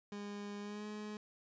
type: tone with pitch glide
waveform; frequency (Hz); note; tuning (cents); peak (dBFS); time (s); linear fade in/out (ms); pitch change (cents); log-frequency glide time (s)
30% pulse; 204.4 to 210.9; G#3 to G#3; -27 to +27; -40; 0.12-1.17; 2; +54; 0.6-0.86
effects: resampled to 16000 Hz